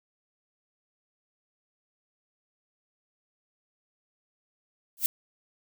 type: noise with exponential growth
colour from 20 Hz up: violet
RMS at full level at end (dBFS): -18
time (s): 4.97-5.06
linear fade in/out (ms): 1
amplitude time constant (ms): 18
effects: none